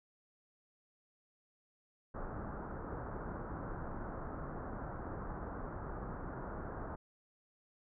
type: low-pass noise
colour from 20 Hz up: pink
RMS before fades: -43 dBFS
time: 2.14-6.96 s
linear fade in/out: 10 ms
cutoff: 1500 Hz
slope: 48 dB/octave
effects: none